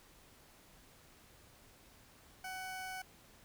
20% pulse tone, 750 Hz, F#5, 23 cents sharp, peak -37 dBFS, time 2.44-3.02 s, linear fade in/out 5 ms, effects pink hiss -62 dBFS RMS until 3.44 s

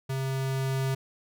square tone with level ramp, 133.6 Hz, C3, 36 cents sharp, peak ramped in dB -29 to -26 dBFS, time 0.09-0.95 s, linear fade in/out 10 ms, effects none

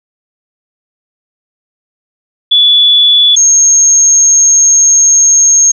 sine tone pair in turn, 3437 / 6488 Hz, A7 / G#8, -41 / -41 cents, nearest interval major seventh, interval 1100 cents, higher second, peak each -3 dBFS, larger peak neither, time 2.51-3.36 / 3.36-5.72 s, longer second, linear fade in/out 10 ms, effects none

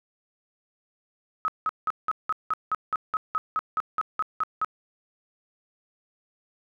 sine tone bursts, 1276 Hz, D#6, 43 cents sharp, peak -22 dBFS, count 16, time 1.45-4.646 s, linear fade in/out 0 ms, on 31 ms, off 180 ms, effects none

